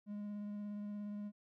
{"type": "tone with vibrato", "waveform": "triangle", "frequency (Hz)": 206.6, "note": "G#3", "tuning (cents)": -9, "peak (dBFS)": -39, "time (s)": [0.06, 1.32], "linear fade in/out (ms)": 50, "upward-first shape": "sine", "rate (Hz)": 17, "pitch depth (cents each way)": 12, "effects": []}